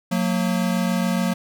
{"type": "tone pair together", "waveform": "square", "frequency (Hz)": [181.47, 228.5], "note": ["F#3", "A#3"], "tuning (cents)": [-33, -34], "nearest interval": "major third", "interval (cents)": 399, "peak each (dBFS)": [-22, -24], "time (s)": [0.11, 1.34], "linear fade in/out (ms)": 10, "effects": []}